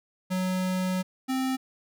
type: tone pair in turn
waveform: square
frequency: 185 / 261.6 Hz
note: F#3 / C4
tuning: 0 / 0 cents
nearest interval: tritone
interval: 600 cents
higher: second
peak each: -26 dBFS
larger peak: neither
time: 0.3-1.03 / 1.28-1.57 s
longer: first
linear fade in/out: 20 ms
effects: none